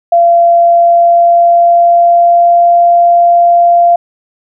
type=tone with pitch glide; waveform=sine; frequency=685 to 691.8 Hz; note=F5 to F5; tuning=-34 to -17 cents; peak=-3 dBFS; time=0.12-3.96 s; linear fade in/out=5 ms; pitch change=+17 cents; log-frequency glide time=0.42-2.72 s; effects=none